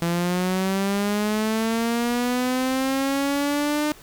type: linear sweep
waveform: sawtooth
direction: up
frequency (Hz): 168.4 to 302.1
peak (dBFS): -17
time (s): 0.02-3.92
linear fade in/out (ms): 0
effects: pink hiss -47 dBFS RMS until 4.02 s